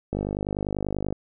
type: click train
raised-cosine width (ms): 2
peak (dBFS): -14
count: 51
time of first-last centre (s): 0.13-1.126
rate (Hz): 50.2
effects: none